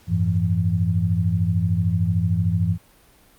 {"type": "tone cluster", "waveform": "sine", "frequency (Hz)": [91.6, 104.9, 167.8], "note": ["F#2", "G#2", "E3"], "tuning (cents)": [-17, 18, 31], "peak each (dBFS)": -22, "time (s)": [0.07, 2.78], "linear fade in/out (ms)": 50, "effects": ["pink hiss -54 dBFS RMS until 3.38 s", "Opus 48 kbps"]}